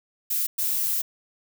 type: noise bursts at uneven times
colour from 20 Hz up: violet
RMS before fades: -25 dBFS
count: 2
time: 0.3-0.47 / 0.58-1.02 s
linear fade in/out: 10 ms
effects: none